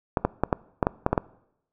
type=clicks; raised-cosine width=1 ms; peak=-6 dBFS; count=9; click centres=0.172 / 0.25 / 0.436 / 0.528 / 0.828 / 0.869 / 1.064 / 1.13 / 1.178 s; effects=noise-tail reverb RT60 0.8 s tail -22 dB re dry